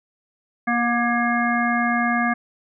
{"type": "harmonic tone with a mistuned harmonic", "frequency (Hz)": 237.2, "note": "A#3", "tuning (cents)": 30, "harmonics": [1, 3, 5, 7, 9], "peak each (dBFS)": [-22, -24, -26, -24, -28], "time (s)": [0.67, 2.34], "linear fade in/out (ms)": 10, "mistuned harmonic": 3, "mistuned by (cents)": 16, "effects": []}